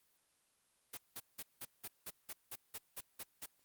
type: noise bursts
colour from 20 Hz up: white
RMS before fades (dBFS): -45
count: 12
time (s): 0.93-3.462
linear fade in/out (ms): 10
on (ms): 46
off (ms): 180
effects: white hiss -75 dBFS RMS until 3.64 s + Opus 32 kbps